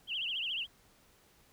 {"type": "tone with vibrato", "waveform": "sine", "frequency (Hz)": 2960, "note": "F#7", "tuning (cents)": 0, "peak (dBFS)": -33, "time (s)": [0.07, 0.67], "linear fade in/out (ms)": 50, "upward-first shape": "triangle", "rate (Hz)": 14, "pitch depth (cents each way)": 210, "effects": ["pink hiss -65 dBFS RMS until 1.52 s"]}